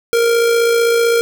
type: tone with amplitude modulation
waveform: square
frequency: 466.2 Hz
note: A#4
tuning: in tune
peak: -10 dBFS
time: 0.13-1.21 s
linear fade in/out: 0 ms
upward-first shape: sine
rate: 55.7 Hz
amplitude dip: 35%
effects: none